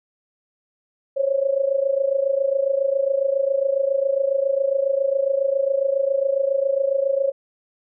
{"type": "tone with amplitude modulation", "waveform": "sine", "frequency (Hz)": 547, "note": "C#5", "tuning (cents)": -23, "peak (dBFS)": -14, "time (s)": [1.16, 7.32], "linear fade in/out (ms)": 20, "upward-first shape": "sine", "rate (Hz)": 27.3, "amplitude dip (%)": 80, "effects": []}